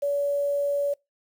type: tone with quantisation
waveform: sine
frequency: 570 Hz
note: C#5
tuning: 48 cents sharp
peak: -22 dBFS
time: 0.02-0.94 s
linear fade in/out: 10 ms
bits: 8
effects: noise-tail reverb RT60 0.2 s tail -24 dB re dry